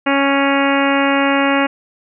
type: harmonic tone with a mistuned harmonic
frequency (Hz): 277.2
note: C#4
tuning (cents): 0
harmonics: 1 / 2 / 3 / 4 / 5 / 6 / 7 / 8 / 9 / 10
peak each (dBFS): -16 / -19 / -21 / -22 / -23 / -24 / -24 / -25 / -26 / -26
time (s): 0.06-1.67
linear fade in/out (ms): 10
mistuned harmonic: 10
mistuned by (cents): +22
effects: none